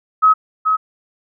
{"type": "tone with echo", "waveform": "sine", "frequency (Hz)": 1277, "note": "D#6", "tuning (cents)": 45, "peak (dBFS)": -7, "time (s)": [0.22, 0.34], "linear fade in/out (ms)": 20, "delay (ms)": 430, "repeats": 1, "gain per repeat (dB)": -5, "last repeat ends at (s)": 0.77, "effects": []}